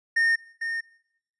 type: tone with echo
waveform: triangle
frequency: 1832 Hz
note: A#6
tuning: 31 cents flat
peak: -17 dBFS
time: 0.16-0.36 s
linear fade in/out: 10 ms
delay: 450 ms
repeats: 1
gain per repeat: -8 dB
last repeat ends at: 0.81 s
effects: noise-tail reverb RT60 0.8 s tail -21 dB re dry + resampled to 24000 Hz